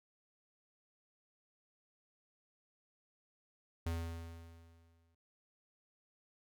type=tone with exponential decay; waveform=square; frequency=83.3 Hz; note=E2; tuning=19 cents sharp; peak=-35 dBFS; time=3.86-5.15 s; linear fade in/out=5 ms; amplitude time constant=280 ms; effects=noise-tail reverb RT60 0.1 s tail -23 dB re dry